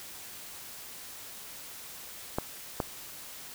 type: clicks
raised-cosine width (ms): 1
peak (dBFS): -14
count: 2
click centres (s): 2.385 / 2.802
effects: white hiss -45 dBFS RMS until 3.54 s